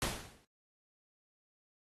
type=noise with exponential decay; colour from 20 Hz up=pink; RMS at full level=-32 dBFS; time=0.02-0.45 s; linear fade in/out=1 ms; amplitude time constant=93 ms; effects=AAC 32 kbps